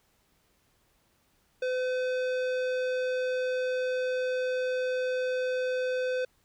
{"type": "tone with tanh clipping", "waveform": "sine", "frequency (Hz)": 508, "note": "B4", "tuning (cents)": 49, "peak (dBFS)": -29, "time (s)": [1.62, 6.25], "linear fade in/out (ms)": 5, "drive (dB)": 16, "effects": ["pink hiss -69 dBFS RMS until 6.44 s"]}